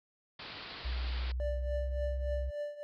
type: low-pass noise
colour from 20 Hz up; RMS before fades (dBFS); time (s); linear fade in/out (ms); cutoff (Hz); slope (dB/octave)
white; -46; 0.39-1.32; 5; 4800; 96
type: tone with pitch glide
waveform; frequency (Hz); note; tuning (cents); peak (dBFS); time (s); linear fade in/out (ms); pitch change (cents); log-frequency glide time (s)
sine; 61.4 to 65.05; B1 to C2; -9 to -9; -32; 0.84-2.51; 20; +100; 1.15-1.96
type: tone with tremolo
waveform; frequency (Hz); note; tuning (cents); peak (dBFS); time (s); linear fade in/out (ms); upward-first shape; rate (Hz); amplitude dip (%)
triangle; 587.3; D5; 0; -31; 1.4-2.83; 0; triangle; 3.5; 85
effects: none